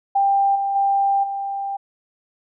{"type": "tone with level steps", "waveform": "sine", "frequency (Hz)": 792, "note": "G5", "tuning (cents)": 18, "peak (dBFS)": [-14, -19, -15, -23], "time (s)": [0.15, 1.77], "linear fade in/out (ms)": 10, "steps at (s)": [0.55, 0.75, 1.23], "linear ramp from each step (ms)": 10, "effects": []}